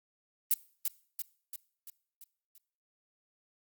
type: noise with echo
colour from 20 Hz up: violet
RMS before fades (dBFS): -26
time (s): 0.51-0.54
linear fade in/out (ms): 2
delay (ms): 340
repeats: 6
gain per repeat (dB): -5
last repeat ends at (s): 2.58
effects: noise-tail reverb RT60 0.5 s tail -20 dB re dry + Opus 32 kbps